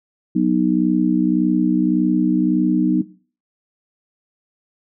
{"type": "chord", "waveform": "sine", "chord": "B major", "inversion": "second", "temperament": "just", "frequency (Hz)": [185.21, 246.9, 308.7], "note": ["F#3", "B3", "D#4"], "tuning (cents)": [2, 0, -14], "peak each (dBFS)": [-18, -19, -18], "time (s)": [0.35, 3.02], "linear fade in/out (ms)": 10, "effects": ["noise-tail reverb RT60 0.4 s tail -17 dB re dry"]}